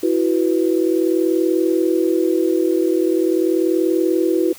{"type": "chord", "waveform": "sine", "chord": "E suspended second", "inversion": "none", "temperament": "equal", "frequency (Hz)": [329.6, 370, 493.9], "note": ["E4", "F#4", "B4"], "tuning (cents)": [0, 0, 0], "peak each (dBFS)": [-17, -18, -23], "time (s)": [0.03, 4.53], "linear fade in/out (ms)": 5, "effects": ["white hiss -41 dBFS RMS until 4.58 s"]}